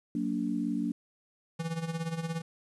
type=chord; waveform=sine; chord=Gb augmented; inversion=none; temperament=just; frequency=185 / 231.2 / 289.1 Hz; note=Gb3 / Bb3 / D4; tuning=0 / -14 / -27 cents; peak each=-35 / -32 / -32 dBFS; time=0.15-0.92 s; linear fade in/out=2 ms
type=tone with tremolo; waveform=square; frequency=164.5 Hz; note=E3; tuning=3 cents flat; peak=-30 dBFS; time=1.59-2.42 s; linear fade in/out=10 ms; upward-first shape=sine; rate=17 Hz; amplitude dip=70%
effects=resampled to 24000 Hz + 10-bit